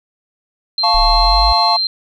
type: tone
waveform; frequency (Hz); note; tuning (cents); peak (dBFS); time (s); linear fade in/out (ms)
sine; 4145; C8; -17; -14; 0.78-1.87; 2
type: chord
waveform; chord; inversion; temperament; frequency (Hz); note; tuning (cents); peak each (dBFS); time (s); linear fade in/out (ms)
triangle; F augmented; none; equal; 698.5 / 880 / 1108.7; F5 / A5 / C#6; 0 / 0 / 0; -15 / -14 / -16; 0.83-1.77; 10
type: linear sweep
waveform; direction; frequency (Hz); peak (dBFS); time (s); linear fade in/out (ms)
sine; up; 31.74 to 55; -14; 0.94-1.53; 10
effects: none